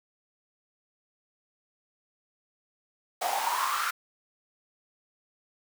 pink noise with high-pass filter sweep, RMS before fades -29 dBFS, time 3.21-3.91 s, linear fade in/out 10 ms, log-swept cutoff 700 to 1400 Hz, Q 7.1, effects none

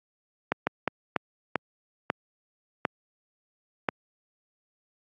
slowing click train, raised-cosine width 0.5 ms, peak -8 dBFS, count 8, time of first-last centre 0.52-3.888 s, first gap 150 ms, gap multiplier 1.38, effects high-pass 150 Hz 12 dB/octave + AAC 48 kbps

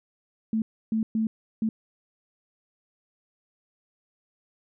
sine tone bursts at uneven times, 221 Hz, A3, 8 cents sharp, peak -22 dBFS, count 4, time 0.53-0.62 / 0.92-1.03 / 1.15-1.27 / 1.62-1.69 s, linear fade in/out 2 ms, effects none

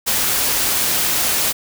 white noise, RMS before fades -18 dBFS, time 0.06-1.53 s, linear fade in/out 20 ms, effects none

